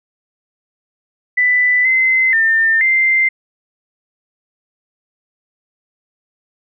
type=tone with pitch steps; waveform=sine; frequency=1989 / 2057 / 1802 / 2087 Hz; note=B6 / C7 / A6 / C7; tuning=+12 / -30 / +41 / -5 cents; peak=-10 dBFS; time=1.37-3.29 s; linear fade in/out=10 ms; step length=480 ms; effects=none